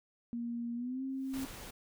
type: tone with pitch glide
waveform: sine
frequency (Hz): 236 to 266.4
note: A#3 to C4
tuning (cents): +22 to +31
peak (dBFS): -35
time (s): 0.33-1.45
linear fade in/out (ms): 0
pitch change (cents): +209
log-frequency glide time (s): 0.75-1.03
type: noise with exponential growth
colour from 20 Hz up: white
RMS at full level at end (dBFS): -46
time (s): 1.09-1.44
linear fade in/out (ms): 2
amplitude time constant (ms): 76
type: noise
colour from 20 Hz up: pink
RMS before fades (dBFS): -47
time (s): 1.33-1.71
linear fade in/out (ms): 10
effects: none